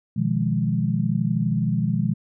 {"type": "chord", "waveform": "sine", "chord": "F half-diminished seventh", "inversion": "second", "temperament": "equal", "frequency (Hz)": [123.47, 155.56, 174.61, 207.7], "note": ["Cb3", "Eb3", "F3", "Ab3"], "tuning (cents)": [0, 0, 0, 0], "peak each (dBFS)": -25, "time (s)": [0.16, 2.14], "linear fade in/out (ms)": 10, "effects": []}